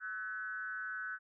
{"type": "tone with frequency modulation", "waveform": "sine", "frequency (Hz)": 1504, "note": "F#6", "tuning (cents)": 28, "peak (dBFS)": -38, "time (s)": [0, 1.19], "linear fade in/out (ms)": 50, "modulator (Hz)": 198, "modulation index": 0.71, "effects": []}